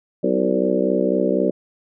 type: harmonic tone with a mistuned harmonic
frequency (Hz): 64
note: C2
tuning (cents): -38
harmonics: 3 / 4 / 5 / 6 / 7 / 8 / 9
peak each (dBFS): -24 / -24 / -24 / -24 / -24 / -24 / -24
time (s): 0.23-1.51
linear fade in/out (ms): 10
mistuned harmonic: 6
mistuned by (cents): -47
effects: none